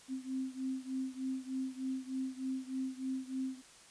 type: beating tone pair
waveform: sine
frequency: 260.9 / 264.2 Hz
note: C4 / C4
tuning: -5 / +17 cents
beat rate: 3.3 Hz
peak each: -38 / -40 dBFS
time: 0.08-3.62 s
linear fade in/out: 50 ms
effects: white hiss -58 dBFS RMS until 3.9 s + resampled to 22050 Hz